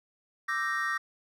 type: chord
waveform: triangle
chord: E half-diminished seventh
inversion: third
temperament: equal with one note detuned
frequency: 1174.7 / 1318.5 / 1563.5 / 1864.7 Hz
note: D6 / E6 / G6 / Bb6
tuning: 0 / 0 / -5 / 0 cents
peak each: -32 / -35 / -34 / -29 dBFS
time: 0.48-0.98 s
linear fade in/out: 10 ms
effects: none